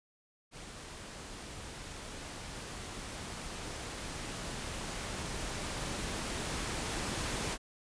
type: noise with level ramp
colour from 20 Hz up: pink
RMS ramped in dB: -47 to -35 dBFS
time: 0.51-7.58 s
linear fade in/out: 50 ms
effects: resampled to 22050 Hz